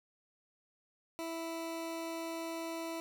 20% pulse tone, 329.6 Hz, E4, in tune, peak -33 dBFS, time 1.19-3 s, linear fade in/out 0 ms, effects 11-bit

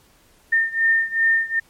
sine beating tone pair, 1813 / 1815.6 Hz, A#6 / A#6, -49 / -46 cents, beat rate 2.6 Hz, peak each -18 / -20 dBFS, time 0.52-1.6 s, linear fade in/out 10 ms, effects pink hiss -56 dBFS RMS until 1.69 s + MP3 64 kbps

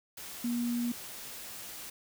sine tone in noise, 239 Hz, A#3, 43 cents sharp, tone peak -29 dBFS, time 0.44-0.92 s, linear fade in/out 5 ms, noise white, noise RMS -44 dBFS, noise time 0.17-1.9 s, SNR +12 dB, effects none

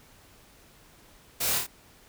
white noise with echo, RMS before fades -29 dBFS, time 1.4-1.59 s, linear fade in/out 10 ms, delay 26 ms, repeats 3, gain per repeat -3 dB, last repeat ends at 1.668 s, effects pink hiss -56 dBFS RMS until 2.08 s

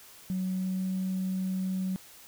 sine tone with pitch glide, 185.9 to 187.63 Hz, F#3 to F#3, +8 to +24 cents, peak -27 dBFS, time 0.3-1.96 s, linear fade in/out 0 ms, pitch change +16 cents, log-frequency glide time 0.4-0.9 s, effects tanh soft clip ceiling -24 dBFS + white hiss -52 dBFS RMS until 2.27 s

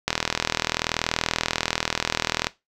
click train, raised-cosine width 0.2 ms, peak -3 dBFS, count 98, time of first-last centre 0.08-2.469 s, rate 40.6 Hz, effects noise-tail reverb RT60 0.2 s tail -17 dB re dry

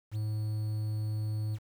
triangle tone with quantisation, 107.4 Hz, A2, 41 cents flat, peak -28 dBFS, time 0.11-1.59 s, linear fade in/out 50 ms, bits 9, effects none

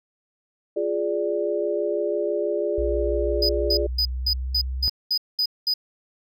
sine chord, D diminished, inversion first, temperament equal, 349.2 / 415.3 / 587.3 Hz, F4 / Ab4 / D5, 0 / 0 / 0 cents, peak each -27 / -25 / -26 dBFS, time 0.76-3.87 s, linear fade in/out 10 ms
sine tone with pitch glide, 60 to 64.31 Hz, B1 to C2, -49 to -29 cents, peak -25 dBFS, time 2.78-4.88 s, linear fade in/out 0 ms, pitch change +120 cents, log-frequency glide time 3.17-4.57 s
triangle tone bursts, 4978 Hz, D#8, in tune, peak -18 dBFS, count 9, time 3.42-5.739 s, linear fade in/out 5 ms, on 71 ms, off 210 ms
effects none

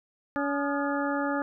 harmonic tone with a mistuned harmonic, 283.6 Hz, C#4, 40 cents sharp, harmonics 1 / 2 / 3 / 4 / 5 / 6, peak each -29 / -32 / -34 / -35 / -36 / -37 dBFS, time 0.36-1.42 s, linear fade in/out 0 ms, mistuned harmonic 4, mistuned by +130 cents, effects none

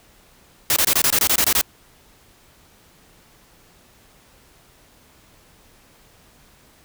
white noise bursts, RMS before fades -17 dBFS, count 11, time 0.7-1.613 s, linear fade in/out 2 ms, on 63 ms, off 22 ms, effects pink hiss -53 dBFS RMS until 6.84 s

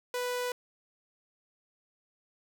sawtooth tone, 493.9 Hz, B4, in tune, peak -27 dBFS, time 0.14-0.52 s, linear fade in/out 2 ms, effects none

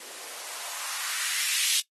violet noise with band-pass filter sweep, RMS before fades -31 dBFS, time 0-1.8 s, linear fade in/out 2 ms, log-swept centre 340 to 3200 Hz, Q 1.5, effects noise-tail reverb RT60 0.1 s tail -17 dB re dry + AAC 32 kbps

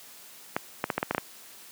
clicks, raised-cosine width 0.5 ms, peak -10 dBFS, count 8, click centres 0.565 / 0.841 / 0.902 / 0.98 / 1.029 / 1.11 / 1.148 / 1.181 s, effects white hiss -49 dBFS RMS until 1.71 s + high-pass 150 Hz 12 dB/octave

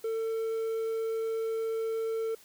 triangle tone, 448.6 Hz, A4, 34 cents sharp, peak -27 dBFS, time 0.04-2.35 s, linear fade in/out 5 ms, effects white hiss -57 dBFS RMS until 2.44 s

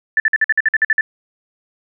sine tone bursts, 1760 Hz, A6, in tune, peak -10 dBFS, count 11, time 0.17-1.01 s, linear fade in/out 2 ms, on 30 ms, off 51 ms, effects none

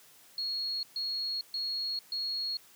sine tone bursts, 4311 Hz, C#8, 49 cents flat, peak -31 dBFS, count 4, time 0.38-2.57 s, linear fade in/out 2 ms, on 450 ms, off 130 ms, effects white hiss -58 dBFS RMS until 2.75 s + high-pass 100 Hz 12 dB/octave

